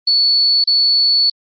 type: tone with dropouts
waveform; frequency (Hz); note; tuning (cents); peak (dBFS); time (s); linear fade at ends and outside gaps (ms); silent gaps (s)
sine; 4435; C#8; 0; -10; 0.07-1.3; 5; 0.641-0.673
effects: Opus 32 kbps